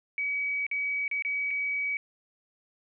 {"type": "tone with dropouts", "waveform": "sine", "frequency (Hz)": 2272, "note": "C#7", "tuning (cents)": 42, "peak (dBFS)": -27, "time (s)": [0.18, 1.97], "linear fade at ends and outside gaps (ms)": 1, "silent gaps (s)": [[0.666, 0.713], [1.079, 1.113], [1.223, 1.249], [1.507, 1.51]], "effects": []}